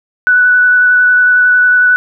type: tone with vibrato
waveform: sine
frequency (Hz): 1484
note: F#6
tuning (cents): +5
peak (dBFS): -5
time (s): 0.27-1.96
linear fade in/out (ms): 0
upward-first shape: square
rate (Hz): 11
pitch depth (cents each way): 9
effects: none